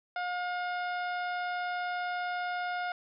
harmonic tone, 715 Hz, F5, 41 cents sharp, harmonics 1 / 2 / 3 / 4 / 5 / 6 / 7, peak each -33 / -36 / -44 / -50 / -49 / -57 / -54 dBFS, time 0.16-2.92 s, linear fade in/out 2 ms, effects none

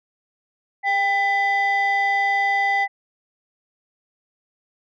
sine tone pair together, 793 / 1999.7 Hz, G5 / B6, +20 / +21 cents, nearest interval octave + major third, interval 1601 cents, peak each -18 dBFS, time 0.83-2.88 s, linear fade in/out 50 ms, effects tanh soft clip ceiling -14 dBFS

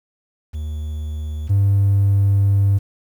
triangle tone pair in turn, 76.4 / 99.37 Hz, D#2 / G2, -31 / +24 cents, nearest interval perfect fourth, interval 455 cents, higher second, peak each -21 / -9 dBFS, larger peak second, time 0.53-1.49 / 1.49-2.79 s, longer second, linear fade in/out 20 ms, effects tanh soft clip ceiling -8 dBFS + 8-bit

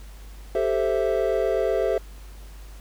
triangle chord, A minor seventh, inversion third, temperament equal, 392 / 440 / 523.3 / 659.3 Hz, G4 / A4 / C5 / E5, 0 / 0 / 0 / 0 cents, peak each -24 dBFS, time 0.55-1.98 s, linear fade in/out 2 ms, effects added 50 Hz sine -39 dBFS peak until 2.8 s + pink hiss -51 dBFS RMS until 2.8 s

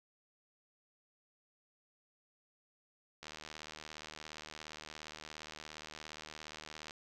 click train, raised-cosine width 0.2 ms, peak -29 dBFS, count 285, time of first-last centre 3.23-6.909 s, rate 77.2 Hz, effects none

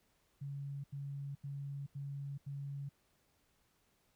sine tone bursts, 140.3 Hz, C#3, 21 cents sharp, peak -40 dBFS, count 5, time 0.41-2.892 s, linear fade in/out 10 ms, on 430 ms, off 83 ms, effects pink hiss -75 dBFS RMS until 4.15 s

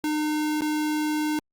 square tone with dropouts, 304.1 Hz, D#4, 40 cents flat, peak -24 dBFS, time 0.04-1.39 s, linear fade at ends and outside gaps 1 ms, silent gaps 0.609-0.619 s, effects Opus 48 kbps

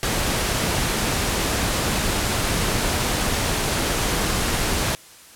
pink noise, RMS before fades -22 dBFS, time 0.03-4.95 s, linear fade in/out 0 ms, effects white hiss -46 dBFS RMS until 5.35 s + low-pass 12000 Hz 12 dB/octave

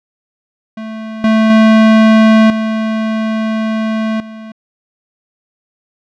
square tone with level steps, 220 Hz, A3, in tune, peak -23 / -8 / -5 / -14 / -28 dBFS, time 0.77-4.52 s, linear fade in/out 5 ms, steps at 1.24 / 1.5 / 2.5 / 4.2 s, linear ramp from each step 2 ms, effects low-pass 3000 Hz 12 dB/octave

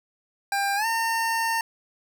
25% pulse tone with pitch glide, 797 to 910.2 Hz, G5 to A#5, +28 to -42 cents, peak -19 dBFS, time 0.52-1.61 s, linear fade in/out 2 ms, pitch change +230 cents, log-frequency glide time 0.76-0.86 s, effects none

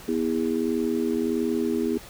harmonic tone, 81.5 Hz, E2, 19 cents flat, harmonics 3 / 4 / 5, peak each -26 / -27 / -27 dBFS, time 0.08-1.98 s, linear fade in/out 5 ms, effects pink hiss -44 dBFS RMS until 2.09 s

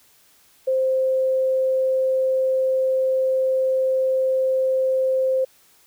sine tone, 523.3 Hz, C5, in tune, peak -17 dBFS, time 0.67-5.45 s, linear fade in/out 10 ms, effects white hiss -56 dBFS RMS until 5.86 s

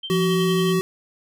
sine tone with tremolo, 3136 Hz, G7, in tune, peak -27 dBFS, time 0.03-0.73 s, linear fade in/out 5 ms, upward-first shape triangle, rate 11 Hz, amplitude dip 80%
sine tone with vibrato, 172.6 Hz, F3, 20 cents flat, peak -20 dBFS, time 0.1-0.8 s, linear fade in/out 10 ms, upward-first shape triangle, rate 15 Hz, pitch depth 28 cents each way
square tone, 377.6 Hz, F#4, 35 cents sharp, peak -21 dBFS, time 0.1-0.81 s, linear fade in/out 0 ms
effects none

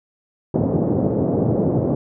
pink band-pass noise, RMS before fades -19 dBFS, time 0.54-1.95 s, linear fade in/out 5 ms, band 110 to 580 Hz, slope 24 dB/octave, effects none

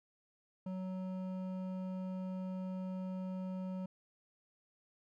triangle tone with hard clipping, 186.3 Hz, F#3, 12 cents sharp, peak -40 dBFS, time 0.66-3.86 s, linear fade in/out 5 ms, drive 14 dB, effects none

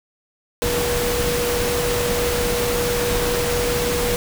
sine tone in noise, 482.6 Hz, B4, 40 cents flat, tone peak -21 dBFS, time 0.62-4.16 s, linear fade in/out 0 ms, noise pink, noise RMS -23 dBFS, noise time 0.62-4.16 s, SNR -1 dB, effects none

